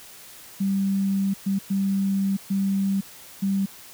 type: tone bursts at uneven times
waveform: sine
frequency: 195.5 Hz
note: G3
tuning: 4 cents flat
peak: -20 dBFS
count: 5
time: 0.6-1.34 / 1.46-1.59 / 1.7-2.37 / 2.5-3.01 / 3.42-3.66 s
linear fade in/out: 10 ms
effects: white hiss -45 dBFS RMS until 3.93 s